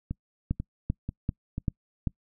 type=two click trains; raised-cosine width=5 ms; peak=-14 / -19 dBFS; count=5 / 4; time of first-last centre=0.51-2.072 / 0.11-1.581 s; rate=2.56 / 2.04 Hz; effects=noise-tail reverb RT60 0.1 s tail -26 dB re dry